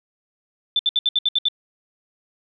sine tone bursts, 3535 Hz, A7, 7 cents sharp, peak -15 dBFS, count 8, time 0.76-1.485 s, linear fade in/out 2 ms, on 32 ms, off 67 ms, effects none

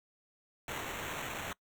blue noise with sample-and-hold, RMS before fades -40 dBFS, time 0.68-1.53 s, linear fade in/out 2 ms, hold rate 4900 Hz, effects noise-tail reverb RT60 0.1 s tail -23 dB re dry

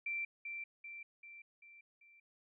sine tone with echo, 2349 Hz, D7, in tune, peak -36 dBFS, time 0.06-0.25 s, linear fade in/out 5 ms, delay 390 ms, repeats 5, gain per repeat -5 dB, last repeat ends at 2.2 s, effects none

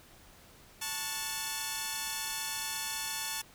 5% pulse chord, F# minor, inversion first, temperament equal with one note detuned, 880 / 1108.7 / 1457.1 Hz, A5 / C#6 / F#6, 0 / 0 / -27 cents, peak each -24 / -29 / -30 dBFS, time 0.81-3.42 s, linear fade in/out 10 ms, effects pink hiss -57 dBFS RMS until 3.54 s

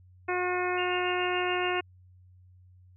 harmonic tone, 360.9 Hz, F#4, 43 cents flat, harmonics 1 / 2 / 3 / 4 / 5 / 6 / 7, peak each -30 / -33 / -35 / -36 / -37 / -38 / -38 dBFS, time 0.28-1.81 s, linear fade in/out 10 ms
sine tone with tremolo, 2794 Hz, F7, in tune, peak -32 dBFS, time 0.77-1.81 s, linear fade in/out 20 ms, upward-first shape sine, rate 7 Hz, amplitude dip 65%
effects added 91 Hz sine -53 dBFS peak until 2.96 s

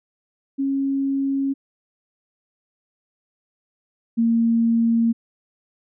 sine tone pair in turn, 273.6 / 230.1 Hz, C#4 / A#3, -23 / -22 cents, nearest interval minor third, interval 299 cents, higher first, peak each -19 / -15 dBFS, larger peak second, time 0.58-1.54 / 4.17-5.13 s, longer neither, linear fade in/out 20 ms, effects none

